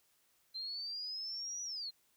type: linear two-way sweep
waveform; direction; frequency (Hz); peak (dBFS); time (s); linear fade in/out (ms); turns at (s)
sine; up then down; 4100 to 5880 to 4100; -39; 0.54-1.91; 20; 1.63
effects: white hiss -73 dBFS RMS until 2.16 s